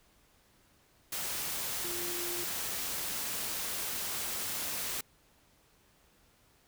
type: tone in noise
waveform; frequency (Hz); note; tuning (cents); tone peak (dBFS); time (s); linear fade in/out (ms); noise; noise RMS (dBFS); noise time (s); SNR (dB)
sine; 349.2; F4; 0; -41; 1.84-2.44; 5; white; -36; 1.12-5.01; -8
effects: pink hiss -66 dBFS RMS until 6.67 s